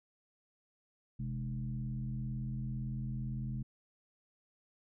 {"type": "tone with frequency modulation", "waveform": "sine", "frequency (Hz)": 129.2, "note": "C3", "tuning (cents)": -21, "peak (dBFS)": -35, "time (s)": [1.19, 3.63], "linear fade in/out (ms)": 10, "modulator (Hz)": 80.2, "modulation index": 0.93, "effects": []}